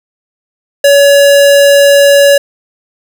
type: tone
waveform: square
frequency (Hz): 565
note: C#5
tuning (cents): +33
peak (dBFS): -3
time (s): 0.84-2.38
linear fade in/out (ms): 5
effects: none